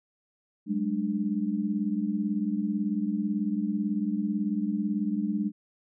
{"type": "tone cluster", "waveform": "sine", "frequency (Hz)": [193.1, 211.2, 297.5], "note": ["G3", "G#3", "D4"], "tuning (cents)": [-26, 29, 22], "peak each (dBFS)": [-31, -28, -32], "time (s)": [0.66, 5.52], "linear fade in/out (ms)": 50, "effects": []}